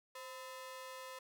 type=ring-modulated tone; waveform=sawtooth; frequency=770 Hz; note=G5; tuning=31 cents flat; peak=-40 dBFS; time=0.15-1.19 s; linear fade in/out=5 ms; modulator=246 Hz; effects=none